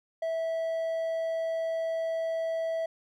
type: tone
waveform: triangle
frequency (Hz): 654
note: E5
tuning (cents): -14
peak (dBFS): -26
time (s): 0.22-2.86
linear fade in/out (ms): 5
effects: none